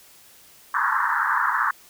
pink band-pass noise, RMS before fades -22 dBFS, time 0.74-1.71 s, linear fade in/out 5 ms, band 900 to 1800 Hz, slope 96 dB/octave, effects white hiss -51 dBFS RMS until 1.89 s

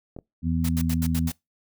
clicks, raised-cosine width 2 ms, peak -25 dBFS, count 2, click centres 0.165 / 0.188 s
harmonic tone, 81.9 Hz, E2, 11 cents flat, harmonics 1 / 2 / 3, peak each -26 / -26 / -26 dBFS, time 0.42-1.32 s, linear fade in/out 50 ms
white noise bursts, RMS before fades -34 dBFS, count 6, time 0.64-1.32 s, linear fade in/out 5 ms, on 50 ms, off 76 ms
effects noise-tail reverb RT60 0.2 s tail -24 dB re dry

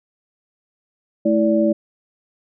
sine tone cluster, 217.1 / 328.2 / 579 Hz, A3 / E4 / D5, -23 / -8 / -25 cents, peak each -18 dBFS, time 1.25-1.73 s, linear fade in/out 10 ms, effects none

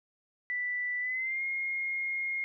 sine tone with pitch glide, 1975.5 to 2142 Hz, B6 to C7, 0 to +40 cents, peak -30 dBFS, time 0.5-2.44 s, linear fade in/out 0 ms, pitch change +140 cents, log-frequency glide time 1-1.43 s, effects none

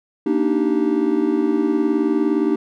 triangle chord, Eb major seventh, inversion second, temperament just, 233.3 / 291.7 / 311.1 / 388.9 Hz, Bb3 / D4 / Eb4 / G4, +2 / -12 / 0 / -14 cents, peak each -22 / -19 / -18 / -20 dBFS, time 0.26-2.56 s, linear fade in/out 5 ms, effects none

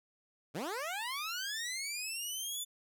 15% pulse linear sweep, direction up, 122.1 to 3520 Hz, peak -30 dBFS, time 0.54-2.65 s, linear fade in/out 20 ms, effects none

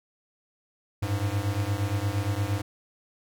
square beating tone pair, 97.2 / 105.8 Hz, G2 / G#2, -14 / +33 cents, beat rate 8.6 Hz, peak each -29 dBFS, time 1.02-2.62 s, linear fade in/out 10 ms, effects none

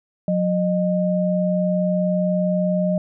sine tone pair together, 181.54 / 614 Hz, F#3 / D#5, -33 / -23 cents, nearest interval octave + major sixth, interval 2110 cents, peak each -19 / -21 dBFS, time 0.28-2.98 s, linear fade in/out 2 ms, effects none

